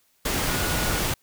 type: tone in noise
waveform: sine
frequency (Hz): 1454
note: F#6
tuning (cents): -31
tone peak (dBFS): -34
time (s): 0.48-0.99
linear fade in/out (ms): 5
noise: pink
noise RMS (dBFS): -25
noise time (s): 0.25-1.14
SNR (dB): -12
effects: white hiss -65 dBFS RMS until 1.22 s